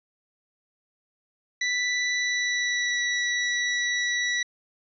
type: tone with pitch glide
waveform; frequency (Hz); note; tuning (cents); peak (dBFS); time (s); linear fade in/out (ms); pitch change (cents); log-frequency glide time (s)
sawtooth; 1975.5 to 1950.6; B6 to B6; 0 to -22; -20; 1.61-4.43; 5; -22; 2.14-2.99
effects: resampled to 16000 Hz + 10-bit